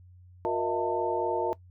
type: tone cluster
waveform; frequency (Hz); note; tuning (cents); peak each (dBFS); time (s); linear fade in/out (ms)
sine; 360.2 / 469.3 / 624 / 668 / 895; F#4 / A#4 / D#5 / E5 / A5; -46 / +12 / +5 / +23 / +29; -31 / -31 / -34 / -35 / -30; 0.45-1.53; 0
effects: noise-tail reverb RT60 0.1 s tail -19 dB re dry + added 90 Hz sine -50 dBFS peak until 1.7 s